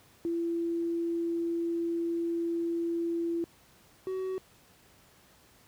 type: tone pair in turn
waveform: sine / triangle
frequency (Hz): 337.3 / 376.1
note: E4 / F#4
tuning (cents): +40 / +28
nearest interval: major second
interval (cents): 188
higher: second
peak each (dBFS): -28 / -29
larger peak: first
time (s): 0.25-3.44 / 4.07-4.38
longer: first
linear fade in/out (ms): 0
effects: pink hiss -60 dBFS RMS until 5.67 s + high-pass 60 Hz 12 dB/octave